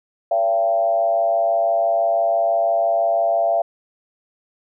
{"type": "tone with frequency modulation", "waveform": "sine", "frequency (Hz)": 675, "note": "E5", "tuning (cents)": 41, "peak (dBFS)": -15, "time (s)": [0.31, 3.62], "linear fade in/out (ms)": 5, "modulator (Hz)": 106, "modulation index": 0.78, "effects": []}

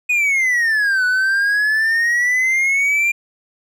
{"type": "exponential two-way sweep", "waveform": "triangle", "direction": "down then up", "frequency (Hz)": [2500, 1479, 2396], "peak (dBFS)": -12, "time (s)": [0.09, 3.12], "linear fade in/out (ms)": 10, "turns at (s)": 1.05, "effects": []}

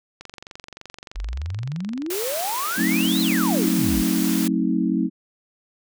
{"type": "click train", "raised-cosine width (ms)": 0.2, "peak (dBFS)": -21, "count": 67, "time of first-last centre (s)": [0.21, 3.055], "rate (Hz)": 23.2}
{"type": "exponential two-way sweep", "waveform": "sine", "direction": "up then down", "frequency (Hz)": [41.2, 4203, 41.2], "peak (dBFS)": -25, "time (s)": [1.15, 4.03], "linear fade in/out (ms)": 20, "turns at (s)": 3.21}
{"type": "high-pass noise", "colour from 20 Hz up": "white", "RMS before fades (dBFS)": -29, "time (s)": [2.1, 4.48], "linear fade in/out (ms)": 5, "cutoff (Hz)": 320, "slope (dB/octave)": 96}
{"type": "chord", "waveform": "sine", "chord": "F# diminished seventh", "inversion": "none", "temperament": "just", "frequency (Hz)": [185, 222, 266.4, 319.7], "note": ["F#3", "A3", "C4", "Eb4"], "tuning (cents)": [0, 16, 31, 47], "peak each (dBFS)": -24, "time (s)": [2.76, 5.1], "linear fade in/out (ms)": 50}
{"effects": []}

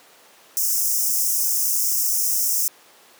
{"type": "high-pass noise", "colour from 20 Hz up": "white", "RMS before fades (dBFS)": -21, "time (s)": [0.57, 2.68], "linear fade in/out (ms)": 0, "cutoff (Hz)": 5200, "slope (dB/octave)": 96, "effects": ["pink hiss -50 dBFS RMS until 3.19 s", "high-pass 400 Hz 12 dB/octave"]}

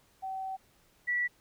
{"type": "tone pair in turn", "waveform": "sine", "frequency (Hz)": [764, 1950.9], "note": ["G5", "B6"], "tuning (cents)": [-45, -22], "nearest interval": "octave + major third", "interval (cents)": 1623, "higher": "second", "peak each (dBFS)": [-34, -27], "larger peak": "second", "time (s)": [[0.22, 0.57], [1.07, 1.28]], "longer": "first", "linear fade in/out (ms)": 20, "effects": ["pink hiss -66 dBFS RMS until 1.4 s"]}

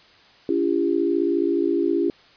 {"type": "tone cluster", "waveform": "sine", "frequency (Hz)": [286.1, 340.8, 399.8], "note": ["D4", "F4", "G4"], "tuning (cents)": [-45, -42, 34], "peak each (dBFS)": [-24, -21, -24], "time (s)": [0.49, 2.1], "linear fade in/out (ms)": 2, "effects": ["white hiss -52 dBFS RMS until 2.36 s", "resampled to 11025 Hz"]}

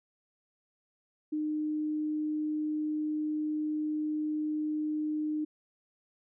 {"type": "tone", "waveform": "sine", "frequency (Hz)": 305.1, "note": "D#4", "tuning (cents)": -34, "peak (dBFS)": -29, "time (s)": [1.32, 5.45], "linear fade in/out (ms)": 10, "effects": []}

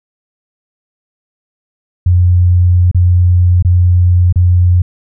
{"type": "tone with dropouts", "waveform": "sine", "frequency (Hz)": 89.1, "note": "F2", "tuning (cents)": 35, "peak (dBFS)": -5, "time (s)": [2.06, 4.82], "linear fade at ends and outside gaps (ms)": 5, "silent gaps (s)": [[2.914, 2.946], [3.625, 3.648], [4.326, 4.358]], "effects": []}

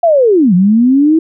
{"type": "linear two-way sweep", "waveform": "sine", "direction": "down then up", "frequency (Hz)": [704, 172.2, 328.3], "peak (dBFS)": -5, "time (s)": [0.03, 1.19], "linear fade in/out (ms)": 5, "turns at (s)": 0.54, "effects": []}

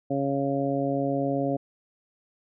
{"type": "harmonic tone", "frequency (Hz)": 138.7, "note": "C#3", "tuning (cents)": 1, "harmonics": [1, 2, 3, 4, 5], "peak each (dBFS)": [-32, -27, -33, -29, -32], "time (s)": [0.1, 1.57], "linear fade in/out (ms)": 10, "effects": []}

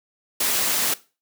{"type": "high-pass noise", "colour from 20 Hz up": "white", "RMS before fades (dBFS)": -22, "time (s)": [0.4, 0.94], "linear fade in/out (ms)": 5, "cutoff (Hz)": 160, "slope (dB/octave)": 12, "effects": ["noise-tail reverb RT60 0.3 s tail -18 dB re dry"]}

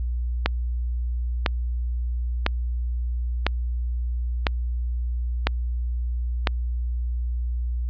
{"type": "click train", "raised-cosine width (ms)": 0.3, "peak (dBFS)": -3, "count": 7, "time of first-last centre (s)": [0.46, 6.472], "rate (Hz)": 0.998, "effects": ["added 60 Hz sine -23 dBFS peak until 7.89 s", "resampled to 11025 Hz"]}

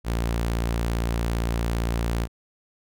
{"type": "tone", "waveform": "sawtooth", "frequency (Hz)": 57.6, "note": "A#1", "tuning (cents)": -20, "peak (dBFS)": -19, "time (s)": [0.04, 2.28], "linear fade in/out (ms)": 50, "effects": []}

